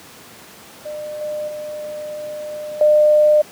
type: tone with level steps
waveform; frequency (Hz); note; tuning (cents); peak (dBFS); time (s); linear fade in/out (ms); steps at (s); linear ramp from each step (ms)
sine; 603; D5; +46; -26 / -22 / -26 / -9; 0.85-3.42; 10; 1.21 / 1.48 / 2.81; 2
effects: pink hiss -41 dBFS RMS until 3.51 s + high-pass 150 Hz 12 dB/octave